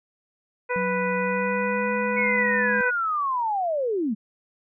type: harmonic tone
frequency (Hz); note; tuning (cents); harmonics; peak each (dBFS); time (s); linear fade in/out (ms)
493.9; B4; 0; 1 / 2 / 3 / 4 / 5; -26 / -29 / -31 / -32 / -33; 0.69-2.91; 20
type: tone with pitch glide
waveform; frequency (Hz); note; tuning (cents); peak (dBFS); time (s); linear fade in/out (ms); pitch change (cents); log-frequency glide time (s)
sine; 186 to 207.6; F#3 to G#3; +9 to 0; -28; 0.76-2.81; 0; +191; 1.16-1.92
type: linear sweep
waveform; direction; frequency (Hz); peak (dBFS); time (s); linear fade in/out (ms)
sine; down; 2224 to 196; -22; 2.16-4.15; 20
effects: none